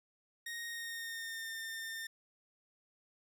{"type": "tone with pitch glide", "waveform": "sawtooth", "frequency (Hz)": [1864.7, 1807.4], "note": ["A#6", "A6"], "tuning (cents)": [0, 46], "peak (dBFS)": -37, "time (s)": [0.46, 2.07], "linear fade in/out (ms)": 5, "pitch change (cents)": -54, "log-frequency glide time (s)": [0.67, 1.53], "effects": []}